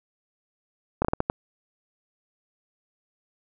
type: slowing click train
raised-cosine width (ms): 1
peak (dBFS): -8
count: 6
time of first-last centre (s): 1.02-1.299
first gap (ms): 27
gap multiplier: 1.37
effects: none